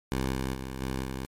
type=tone with level steps; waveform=10% pulse; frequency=65.6 Hz; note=C2; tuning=5 cents sharp; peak=-19 / -21 / -27 / -22 / -25 dBFS; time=0.12-1.25 s; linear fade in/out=0 ms; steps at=0.32 / 0.53 / 0.8 / 1.03 s; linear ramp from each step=20 ms; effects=MP3 64 kbps